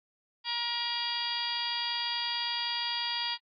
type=harmonic tone; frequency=474.6 Hz; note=A#4; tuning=31 cents sharp; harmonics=2 / 3 / 4 / 5 / 6 / 7 / 8 / 9 / 10; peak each=-38 / -47 / -40 / -43 / -40 / -35 / -41 / -46 / -35 dBFS; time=0.44-3.38 s; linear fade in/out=50 ms; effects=AAC 32 kbps